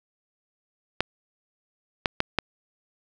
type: clicks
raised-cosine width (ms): 0.3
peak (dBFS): -5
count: 4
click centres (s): 1.006 / 2.058 / 2.204 / 2.387
effects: none